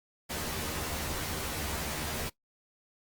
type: noise with comb filter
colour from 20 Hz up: pink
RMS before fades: -35 dBFS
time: 0.29-2.3 s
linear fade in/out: 20 ms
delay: 13 ms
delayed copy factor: +1
effects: noise-tail reverb RT60 0.1 s tail -19 dB re dry + Opus 48 kbps